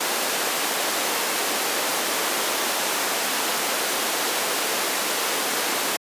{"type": "high-pass noise", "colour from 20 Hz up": "pink", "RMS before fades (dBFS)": -24, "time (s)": [0, 5.97], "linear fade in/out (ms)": 10, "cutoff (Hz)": 380, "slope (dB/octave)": 12, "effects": ["high-pass 200 Hz 12 dB/octave", "resampled to 32000 Hz"]}